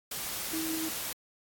sine tone in noise, 321.1 Hz, E4, 45 cents flat, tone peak -33 dBFS, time 0.53-0.89 s, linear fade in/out 5 ms, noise white, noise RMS -36 dBFS, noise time 0.11-1.13 s, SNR 0 dB, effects AAC 64 kbps

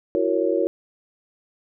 sine chord, F# dominant seventh, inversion third, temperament just, 333 / 370 / 462.5 / 555 Hz, E4 / F#4 / A#4 / C#5, +18 / 0 / -14 / +2 cents, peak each -24 dBFS, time 0.15-0.67 s, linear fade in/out 0 ms, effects none

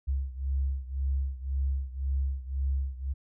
sine beating tone pair, 67 / 68.9 Hz, C2 / C#2, +42 / -10 cents, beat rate 1.9 Hz, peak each -29 / -32 dBFS, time 0.07-3.14 s, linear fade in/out 20 ms, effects none

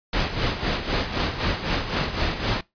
pink noise with tremolo, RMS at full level -22 dBFS, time 0.13-2.61 s, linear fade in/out 2 ms, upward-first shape sine, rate 3.9 Hz, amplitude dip 65%, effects noise-tail reverb RT60 0.2 s tail -22 dB re dry + resampled to 11025 Hz

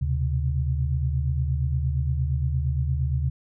sine tone cluster, 76 / 124.9 / 133.5 Hz, D#2 / B2 / C3, -40 / +20 / +35 cents, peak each -24 / -30 / -26 dBFS, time 0.01-3.3 s, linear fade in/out 10 ms, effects none

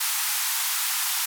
white band-pass noise, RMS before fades -26 dBFS, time 0-1.26 s, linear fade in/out 10 ms, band 800 to 16000 Hz, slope 48 dB/octave, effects none

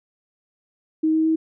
sine tone with pitch steps, 315.2 / 317.6 / 320 Hz, D#4 / D#4 / D#4, +23 / +36 / +49 cents, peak -16 dBFS, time 1.03-1.36 s, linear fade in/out 10 ms, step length 110 ms, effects none

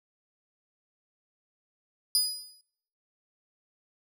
25% pulse tone with exponential decay, 4948 Hz, D#8, 10 cents flat, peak -15 dBFS, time 2.15-2.61 s, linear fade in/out 1 ms, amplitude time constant 100 ms, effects noise-tail reverb RT60 0.7 s tail -24 dB re dry

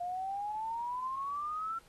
sine exponential sweep, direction up, 698.5 to 1358 Hz, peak -34 dBFS, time 0-1.79 s, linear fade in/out 10 ms, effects pink hiss -63 dBFS RMS until 1.88 s + AAC 32 kbps

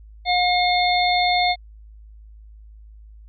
harmonic tone, 717 Hz, F5, 45 cents sharp, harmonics 1 / 3 / 5 / 6, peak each -18 / -23 / -25 / -26 dBFS, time 0.25-1.56 s, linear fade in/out 50 ms, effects added 53 Hz sine -41 dBFS peak until 3.28 s

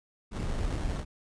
brown noise with sample-and-hold, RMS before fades -31 dBFS, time 0.31-1.05 s, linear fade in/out 50 ms, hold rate 2450 Hz, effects resampled to 22050 Hz

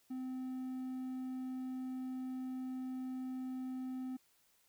triangle tone, 257.6 Hz, C4, 27 cents flat, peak -37 dBFS, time 0.1-4.17 s, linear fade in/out 10 ms, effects white hiss -72 dBFS RMS until 4.68 s

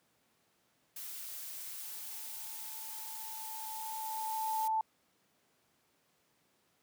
blue noise, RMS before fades -44 dBFS, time 0.96-4.68 s, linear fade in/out 5 ms
sine tone with exponential growth, 880 Hz, A5, in tune, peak -28 dBFS, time 1.82-4.81 s, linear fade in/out 2 ms, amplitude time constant 650 ms
effects pink hiss -73 dBFS RMS until 6.82 s + high-pass 150 Hz 12 dB/octave

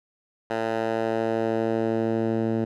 10% pulse tone with band-pass filter sweep, 112.7 Hz, A2, 42 cents sharp, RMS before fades -25 dBFS, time 0.5-2.65 s, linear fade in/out 10 ms, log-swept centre 890 to 230 Hz, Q 0.85, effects none

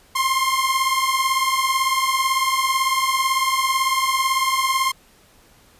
sawtooth beating tone pair, 1050 / 1068 Hz, C6 / C6, +6 / +35 cents, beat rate 18 Hz, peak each -17 dBFS, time 0.15-4.92 s, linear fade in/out 10 ms, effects pink hiss -53 dBFS RMS until 5.79 s + resampled to 32000 Hz

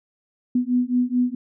sine beating tone pair, 245.5 / 250.1 Hz, B3 / B3, -10 / +22 cents, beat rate 4.6 Hz, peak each -21 dBFS, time 0.55-1.35 s, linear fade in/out 5 ms, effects none

